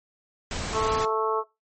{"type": "noise", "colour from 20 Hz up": "pink", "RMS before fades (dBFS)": -31, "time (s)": [0.51, 1.05], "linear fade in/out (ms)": 2}
{"type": "harmonic tone", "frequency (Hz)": 219.7, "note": "A3", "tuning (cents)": -2, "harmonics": [2, 3, 4, 5, 6], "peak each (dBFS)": [-25, -33, -31, -28, -32], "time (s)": [0.72, 1.44], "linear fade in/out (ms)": 50}
{"effects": ["noise-tail reverb RT60 0.2 s tail -18 dB re dry", "MP3 32 kbps"]}